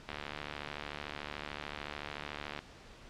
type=click train; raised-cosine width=0.3 ms; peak=-23 dBFS; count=185; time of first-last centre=0.09-2.59 s; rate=73.6 Hz; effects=pink hiss -54 dBFS RMS until 3.09 s + low-pass 5000 Hz 12 dB/octave